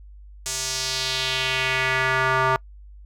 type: tone with band-pass filter sweep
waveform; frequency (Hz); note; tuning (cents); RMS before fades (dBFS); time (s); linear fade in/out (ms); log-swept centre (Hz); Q
square; 130.81; C3; 0; -23; 0.46-2.56; 0; 7300 to 1100; 2
effects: noise-tail reverb RT60 0.1 s tail -25 dB re dry + added 50 Hz sine -41 dBFS peak until 3.05 s

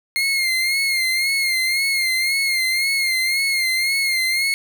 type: tone with vibrato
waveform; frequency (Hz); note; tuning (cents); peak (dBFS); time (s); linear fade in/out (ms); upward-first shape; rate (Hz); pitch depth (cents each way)
30% pulse; 2128; C7; +29; -15; 0.16-4.54; 0; sine; 1.9; 53
effects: none

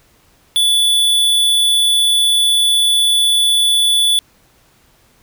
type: tone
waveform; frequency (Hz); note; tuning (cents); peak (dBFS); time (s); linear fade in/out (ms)
square; 3456; A7; -32; -11; 0.56-4.19; 0
effects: pink hiss -53 dBFS RMS until 5.22 s

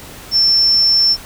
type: tone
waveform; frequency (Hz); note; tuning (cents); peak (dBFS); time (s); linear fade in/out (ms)
sine; 5380; E8; +34; -9; 0.31-1.17; 50
effects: pink hiss -35 dBFS RMS until 1.25 s

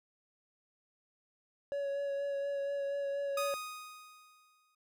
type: tone with vibrato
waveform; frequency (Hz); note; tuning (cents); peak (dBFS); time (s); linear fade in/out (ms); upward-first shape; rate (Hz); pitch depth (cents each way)
triangle; 561; C#5; +21; -31; 1.72-3.54; 0; sine; 4.2; 16
type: tone with exponential decay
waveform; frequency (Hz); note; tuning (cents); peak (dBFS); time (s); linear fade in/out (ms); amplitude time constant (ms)
sawtooth; 1244.5; D#6; 0; -29; 3.37-4.75; 5; 300
effects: none

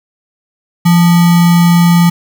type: tone with sample-and-hold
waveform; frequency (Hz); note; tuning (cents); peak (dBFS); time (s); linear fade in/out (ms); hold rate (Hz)
sine; 171.7; F3; -29; -4; 0.85-2.1; 10; 1050
effects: none

